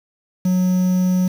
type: tone with quantisation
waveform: triangle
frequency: 183.1 Hz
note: F#3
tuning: 18 cents flat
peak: -12 dBFS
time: 0.45-1.28 s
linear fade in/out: 5 ms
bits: 6
effects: none